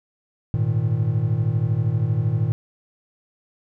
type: chord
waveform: triangle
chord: Ab suspended second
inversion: none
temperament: equal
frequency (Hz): 103.83 / 116.54 / 155.56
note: Ab2 / Bb2 / Eb3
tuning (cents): 0 / 0 / 0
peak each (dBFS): -22 / -19 / -23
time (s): 0.54-2.52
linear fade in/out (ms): 0
effects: none